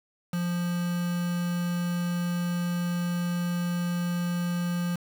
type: tone with quantisation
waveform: triangle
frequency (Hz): 174.8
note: F3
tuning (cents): +2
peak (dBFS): -24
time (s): 0.33-4.96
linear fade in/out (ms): 5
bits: 6
effects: none